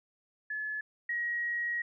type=tone pair in turn; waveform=sine; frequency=1716 / 1897.4 Hz; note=A6 / A#6; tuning=-44 / +30 cents; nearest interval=major second; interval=174 cents; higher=second; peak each=-33 / -30 dBFS; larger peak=second; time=0.5-0.81 / 1.09-1.82 s; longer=second; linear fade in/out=5 ms; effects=none